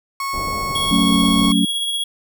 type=tone; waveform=35% pulse; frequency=1100 Hz; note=C#6; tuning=14 cents flat; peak=-20 dBFS; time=0.2-1.52 s; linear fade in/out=2 ms
type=low-pass noise; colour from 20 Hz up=pink; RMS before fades=-29 dBFS; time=0.33-1.51 s; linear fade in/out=5 ms; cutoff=830 Hz; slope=24 dB/octave
type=tone with tremolo; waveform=square; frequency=3322 Hz; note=G#7; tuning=in tune; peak=-19 dBFS; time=0.75-2.04 s; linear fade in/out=5 ms; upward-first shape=sine; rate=16 Hz; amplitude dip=30%
type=chord; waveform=sine; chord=F# minor; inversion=none; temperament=just; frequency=185 / 222 / 277.5 Hz; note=F#3 / A3 / C#4; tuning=0 / +16 / +2 cents; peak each=-18 dBFS; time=0.91-1.65 s; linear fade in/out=5 ms
effects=none